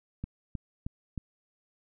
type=click train; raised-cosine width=5 ms; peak=-22 dBFS; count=4; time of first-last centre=0.24-1.177 s; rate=3.2 Hz; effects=none